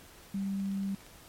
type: tone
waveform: sine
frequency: 196 Hz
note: G3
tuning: in tune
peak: -30 dBFS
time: 0.34-0.95 s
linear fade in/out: 5 ms
type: click train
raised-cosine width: 0.2 ms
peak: -37 dBFS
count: 9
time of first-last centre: 0.6-1.065 s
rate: 17.2 Hz
effects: pink hiss -54 dBFS RMS until 1.28 s + MP3 64 kbps